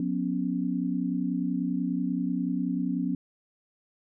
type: chord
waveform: sine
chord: F# suspended fourth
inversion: none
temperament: equal with one note detuned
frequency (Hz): 180.88 / 246.9 / 277.2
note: F#3 / B3 / C#4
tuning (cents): -39 / 0 / 0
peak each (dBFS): -30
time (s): 0-3.15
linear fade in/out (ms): 2
effects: none